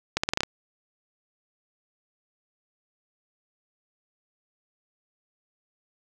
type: accelerating click train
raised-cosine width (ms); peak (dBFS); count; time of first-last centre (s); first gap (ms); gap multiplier
0.2; -6; 7; 0.17-0.434; 65; 0.84
effects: none